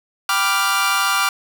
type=chord; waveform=sawtooth; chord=G dominant seventh; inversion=none; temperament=equal; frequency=784 / 987.8 / 1174.7 / 1396.9 Hz; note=G5 / B5 / D6 / F6; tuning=0 / 0 / 0 / 0 cents; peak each=-22 / -22 / -16 / -16 dBFS; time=0.29-1.29 s; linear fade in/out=2 ms; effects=none